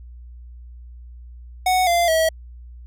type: tone with pitch steps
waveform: square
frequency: 740 / 690.4 / 644.2 Hz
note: F#5 / F5 / E5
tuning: 0 / -20 / -40 cents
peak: -16 dBFS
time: 1.66-2.29 s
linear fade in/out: 5 ms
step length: 210 ms
effects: added 60 Hz sine -37 dBFS peak until 2.86 s